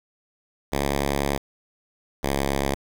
5% pulse tone pair in turn, 70.1 / 69.21 Hz, C#2 / C#2, +20 / -2 cents, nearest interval unison, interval 22 cents, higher first, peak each -11 dBFS, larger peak neither, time 0.72-1.38 / 2.23-2.75 s, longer first, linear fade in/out 10 ms, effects 7-bit

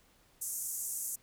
pink band-pass noise, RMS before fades -38 dBFS, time 0.41-1.16 s, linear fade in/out 10 ms, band 6600 to 14000 Hz, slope 48 dB/octave, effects pink hiss -66 dBFS RMS until 1.22 s

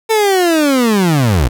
30% pulse linear sweep, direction down, 451.5 to 53 Hz, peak -7 dBFS, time 0.09-1.49 s, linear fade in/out 20 ms, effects none

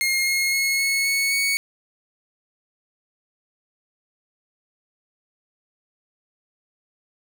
sawtooth tone with pitch steps, 2139 / 2156 / 2174 / 2192 / 2209 / 2227 Hz, C7 / C#7 / C#7 / C#7 / C#7 / C#7, +38 / -49 / -34 / -20 / -7 / +7 cents, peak -16 dBFS, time 0.01-1.57 s, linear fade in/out 0 ms, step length 260 ms, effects none

